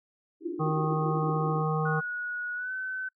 white band-pass noise, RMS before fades -36 dBFS, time 0.4-1.65 s, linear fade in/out 50 ms, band 290 to 380 Hz, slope 96 dB/octave
harmonic tone, 155.56 Hz, D#3, in tune, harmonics 1 / 3 / 5 / 7 / 8, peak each -27 / -32 / -34 / -35 / -36 dBFS, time 0.59-2.01 s, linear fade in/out 20 ms
sine tone with pitch glide, 1458 to 1521.7 Hz, F#6 to F#6, -26 to +48 cents, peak -31 dBFS, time 1.85-3.09 s, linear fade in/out 10 ms, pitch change +74 cents, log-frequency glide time 2.55-2.72 s
effects noise-tail reverb RT60 0.1 s tail -26 dB re dry

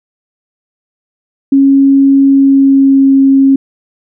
sine tone with pitch glide, 274.2 to 271.2 Hz, C#4 to C#4, -19 to -38 cents, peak -3 dBFS, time 1.52-3.56 s, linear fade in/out 5 ms, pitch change -19 cents, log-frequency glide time 2.27-3.15 s, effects none

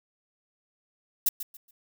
violet noise with echo, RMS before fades -22 dBFS, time 1.26-1.29 s, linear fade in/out 5 ms, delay 140 ms, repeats 3, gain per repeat -12 dB, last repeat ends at 1.71 s, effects none

